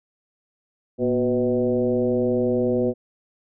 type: tone with frequency modulation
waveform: sine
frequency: 370 Hz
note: F#4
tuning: in tune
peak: -18 dBFS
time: 0.98-2.94 s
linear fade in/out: 50 ms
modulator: 129 Hz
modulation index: 1.5
effects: none